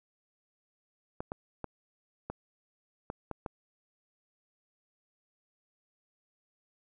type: clicks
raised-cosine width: 1 ms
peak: -22 dBFS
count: 7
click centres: 1.205 / 1.319 / 1.643 / 2.3 / 3.101 / 3.313 / 3.462 s
effects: none